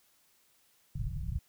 pink low-pass noise, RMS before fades -35 dBFS, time 0.95-1.39 s, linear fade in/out 5 ms, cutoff 170 Hz, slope 96 dB/octave, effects white hiss -68 dBFS RMS until 1.48 s

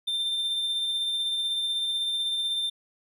triangle tone with tremolo, 3583 Hz, A7, 31 cents sharp, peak -23 dBFS, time 0.07-2.7 s, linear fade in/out 10 ms, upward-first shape sine, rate 16 Hz, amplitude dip 25%, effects none

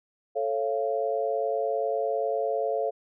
sine chord, A augmented, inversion none, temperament just, 440 / 550 / 687.5 Hz, A4 / C#5 / E#5, 0 / -14 / -27 cents, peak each -29 dBFS, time 0.35-2.91 s, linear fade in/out 20 ms, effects none

